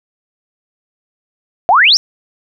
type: exponential sweep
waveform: sine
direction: up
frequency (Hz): 659.3 to 5750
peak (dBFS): -5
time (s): 1.69-1.97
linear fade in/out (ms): 0
effects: none